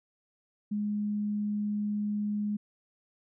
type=tone; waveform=sine; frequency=208.1 Hz; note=G#3; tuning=4 cents sharp; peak=-28 dBFS; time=0.71-2.57 s; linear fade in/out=10 ms; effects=none